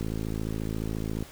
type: click train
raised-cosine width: 3 ms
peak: -19 dBFS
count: 67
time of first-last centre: 0.01-1.225 s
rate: 54.3 Hz
effects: pink hiss -48 dBFS RMS until 1.31 s